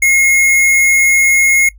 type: tone with sample-and-hold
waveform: sine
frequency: 2152 Hz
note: C7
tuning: 48 cents sharp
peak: -7 dBFS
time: 0.02-1.69 s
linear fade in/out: 5 ms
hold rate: 8820 Hz
effects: noise-tail reverb RT60 0.1 s tail -22 dB re dry + added 50 Hz sine -36 dBFS peak until 1.78 s